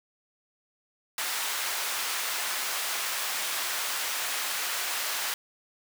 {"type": "high-pass noise", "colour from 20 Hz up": "pink", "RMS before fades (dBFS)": -31, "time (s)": [1.18, 5.34], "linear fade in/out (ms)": 2, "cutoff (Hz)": 1100, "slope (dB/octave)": 12, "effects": []}